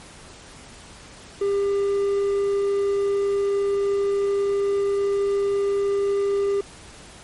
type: tone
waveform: triangle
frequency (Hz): 399.5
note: G4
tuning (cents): +33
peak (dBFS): -17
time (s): 1.41-6.61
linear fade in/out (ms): 5
effects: pink hiss -44 dBFS RMS until 7.23 s + MP3 48 kbps